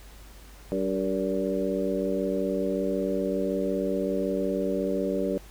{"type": "harmonic tone with a mistuned harmonic", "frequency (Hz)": 96.1, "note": "G2", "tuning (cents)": -34, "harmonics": [2, 3, 4, 5, 6], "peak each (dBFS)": [-31, -31, -31, -31, -31], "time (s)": [0.72, 5.38], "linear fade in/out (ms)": 0, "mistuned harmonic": 5, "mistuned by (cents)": -39, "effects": ["added 50 Hz sine -46 dBFS peak until 5.5 s", "pink hiss -52 dBFS RMS until 5.5 s"]}